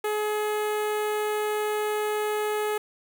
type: tone with notch filter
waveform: sawtooth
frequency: 423.2 Hz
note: G#4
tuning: 33 cents sharp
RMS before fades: -27 dBFS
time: 0.04-2.78 s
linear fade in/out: 5 ms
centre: 5100 Hz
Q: 0.87
effects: 8-bit